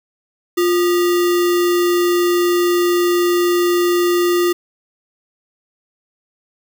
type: tone with sample-and-hold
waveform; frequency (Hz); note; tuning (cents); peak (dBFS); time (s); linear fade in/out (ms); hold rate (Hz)
sine; 351.1; F4; +9; -12; 0.57-4.53; 10; 1575
effects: none